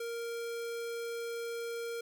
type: tone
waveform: square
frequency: 466.2 Hz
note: A#4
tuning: in tune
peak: -37 dBFS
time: 0-2.01 s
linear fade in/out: 5 ms
effects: none